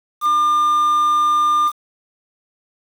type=tone with quantisation; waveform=triangle; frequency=1200 Hz; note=D6; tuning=37 cents sharp; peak=-11 dBFS; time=0.21-1.72 s; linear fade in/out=50 ms; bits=6; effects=none